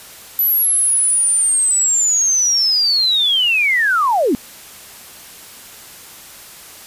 sine linear sweep, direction down, 12000 to 220 Hz, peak -12 dBFS, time 0.39-4.35 s, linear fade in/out 0 ms, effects white hiss -38 dBFS RMS until 6.86 s + resampled to 32000 Hz

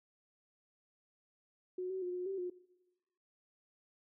sine tone with pitch steps, 366.1 / 377.5 / 358.1 / 360.9 / 387 / 358.7 Hz, F#4 / F#4 / F4 / F#4 / G4 / F4, -18 / +35 / +43 / -43 / -22 / +46 cents, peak -36 dBFS, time 1.78-2.5 s, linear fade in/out 5 ms, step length 120 ms, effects noise-tail reverb RT60 1.0 s tail -20 dB re dry

